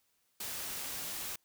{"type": "noise", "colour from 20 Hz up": "white", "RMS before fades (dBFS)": -40, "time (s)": [0.4, 1.36], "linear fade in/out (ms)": 5, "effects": ["white hiss -75 dBFS RMS until 1.44 s"]}